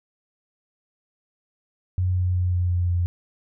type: tone with pitch steps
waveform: sine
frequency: 91.4 / 90.66 / 89.93 / 89.21 / 88.49 / 87.78 Hz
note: F#2 / F#2 / F#2 / F2 / F2 / F2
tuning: -21 / -35 / -49 / +37 / +23 / +9 cents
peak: -19 dBFS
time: 1.98-3.06 s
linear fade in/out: 0 ms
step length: 180 ms
effects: none